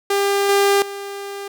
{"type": "tone with level steps", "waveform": "sawtooth", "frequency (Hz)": 399.5, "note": "G4", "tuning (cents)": 33, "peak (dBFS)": [-12, -9, -24], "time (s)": [0.1, 1.48], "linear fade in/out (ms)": 5, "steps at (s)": [0.49, 0.82], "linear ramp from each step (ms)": 2, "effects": []}